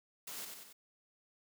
white noise with echo, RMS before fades -45 dBFS, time 0.27-0.45 s, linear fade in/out 5 ms, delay 93 ms, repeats 3, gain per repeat -4 dB, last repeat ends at 0.729 s, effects high-pass 150 Hz 12 dB/octave

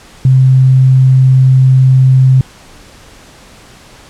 sine tone, 130.81 Hz, C3, in tune, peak -3 dBFS, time 0.25-2.41 s, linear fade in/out 2 ms, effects pink hiss -38 dBFS RMS until 4.09 s + low-pass 9000 Hz 12 dB/octave

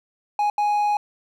triangle tone bursts at uneven times, 830.6 Hz, G#5, in tune, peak -16 dBFS, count 2, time 0.39-0.5 / 0.58-0.97 s, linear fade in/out 2 ms, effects none

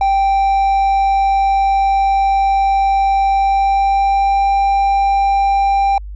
triangle tone with pitch glide, 784 to 790.8 Hz, G5 to G5, 0 to +15 cents, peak -9 dBFS, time 0.01-5.98 s, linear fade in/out 2 ms, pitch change +15 cents, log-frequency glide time 3.31-4.48 s, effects added 50 Hz sine -26 dBFS peak until 6.15 s + resampled to 16000 Hz

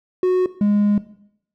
triangle tone pair in turn, 367.3 / 206.1 Hz, F#4 / G#3, -13 / -13 cents, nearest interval minor seventh, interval 1000 cents, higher first, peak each -11 dBFS, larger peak neither, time 0.23-0.46 / 0.61-0.98 s, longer second, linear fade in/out 2 ms, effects noise-tail reverb RT60 0.7 s tail -17 dB re dry + tanh soft clip ceiling -7 dBFS

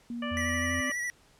sine tone with pitch glide, 236.9 to 258.3 Hz, A#3 to C4, +28 to -22 cents, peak -33 dBFS, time 0.1-0.9 s, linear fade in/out 2 ms, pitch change +150 cents, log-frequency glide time 0.23-0.77 s
harmonic tone, 587.3 Hz, D5, in tune, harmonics 1 / 2 / 3 / 4 / 5, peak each -38 / -38 / -39 / -44 / -41 dBFS, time 0.22-0.92 s, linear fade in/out 5 ms
sine tone, 85.5 Hz, F2, 36 cents flat, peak -34 dBFS, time 0.31-0.81 s, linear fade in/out 10 ms
square tone with vibrato, 1942 Hz, B6, 30 cents flat, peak -31 dBFS, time 0.37-1.1 s, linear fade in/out 0 ms, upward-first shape sine, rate 12 Hz, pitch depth 32 cents each way
effects pink hiss -61 dBFS RMS until 1.39 s + low-pass 10000 Hz 12 dB/octave

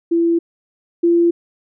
sine tone pair in turn, 336.6 / 341.5 Hz, E4 / F4, +36 / -39 cents, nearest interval unison, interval 25 cents, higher second, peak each -12 / -10 dBFS, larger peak second, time 0.11-0.39 / 1.03-1.31 s, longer neither, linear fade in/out 10 ms, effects none

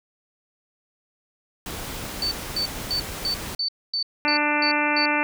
pink noise, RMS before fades -33 dBFS, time 1.66-3.55 s, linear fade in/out 2 ms
sine tone bursts, 4531 Hz, C#8, 37 cents sharp, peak -22 dBFS, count 9, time 2.22-5.057 s, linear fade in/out 2 ms, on 93 ms, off 250 ms
harmonic tone, 296.3 Hz, D4, 15 cents sharp, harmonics 1 / 2 / 3 / 4 / 5 / 6 / 7 / 8 / 9, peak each -27 / -30 / -26 / -31 / -28 / -31 / -29 / -27 / -29 dBFS, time 4.25-5.23 s, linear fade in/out 0 ms
effects none

